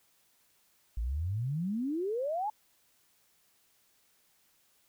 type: exponential sweep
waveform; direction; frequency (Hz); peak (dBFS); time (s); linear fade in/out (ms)
sine; up; 51.91 to 880; -30; 0.97-2.5; 5
effects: white hiss -69 dBFS RMS until 4.88 s